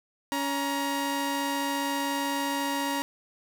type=tone pair together; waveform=sawtooth; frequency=280.5 / 944.2 Hz; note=C#4 / A#5; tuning=+21 / +22 cents; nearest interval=octave + major sixth; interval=2101 cents; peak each=-26 dBFS; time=0.32-3.02 s; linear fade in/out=0 ms; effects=none